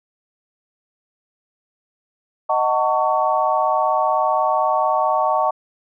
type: chord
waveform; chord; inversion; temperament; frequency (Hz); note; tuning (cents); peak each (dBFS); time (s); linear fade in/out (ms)
sine; D# half-diminished seventh; none; just; 622.3 / 746.7 / 896 / 1120.1; D#5 / F#5 / A5 / C#6; 0 / +16 / +31 / +18; -21; 2.49-5.51; 10
effects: none